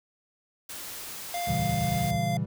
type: noise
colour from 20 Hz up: white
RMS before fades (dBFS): -39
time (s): 0.69-2.11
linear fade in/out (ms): 5
type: tone with pitch glide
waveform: square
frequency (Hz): 698.5 to 691.7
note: F5 to F5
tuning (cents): 0 to -17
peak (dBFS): -30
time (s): 1.34-2.37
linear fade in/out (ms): 2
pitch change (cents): -17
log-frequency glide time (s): 2.05-2.15
type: chord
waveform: triangle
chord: A# diminished seventh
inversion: none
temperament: equal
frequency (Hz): 116.54 / 138.59 / 164.81 / 196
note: A#2 / C#3 / E3 / G3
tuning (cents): 0 / 0 / 0 / 0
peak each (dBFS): -30 / -30 / -29 / -31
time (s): 1.47-2.46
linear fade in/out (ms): 10
type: tone bursts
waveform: sine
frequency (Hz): 75.9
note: D#2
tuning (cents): -42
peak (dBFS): -33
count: 7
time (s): 1.48-2.176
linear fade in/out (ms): 10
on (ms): 66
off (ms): 39
effects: none